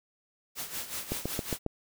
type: noise with tremolo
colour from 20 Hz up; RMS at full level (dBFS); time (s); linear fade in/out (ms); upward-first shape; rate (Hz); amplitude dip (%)
white; -35; 0.55-1.59; 50; sine; 5.4; 70
type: click train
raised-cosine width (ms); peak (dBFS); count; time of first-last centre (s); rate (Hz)
2; -17; 5; 1.12-1.663; 7.36
effects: none